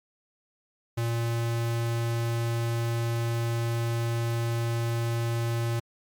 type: tone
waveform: square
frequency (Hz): 116.54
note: A#2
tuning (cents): 0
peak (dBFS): -26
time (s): 0.97-5.8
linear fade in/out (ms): 10
effects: MP3 96 kbps